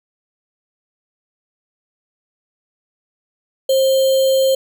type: tone with sample-and-hold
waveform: sine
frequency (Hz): 532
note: C5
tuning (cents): +29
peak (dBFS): -11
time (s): 3.69-4.55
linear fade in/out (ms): 5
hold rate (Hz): 3675
effects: none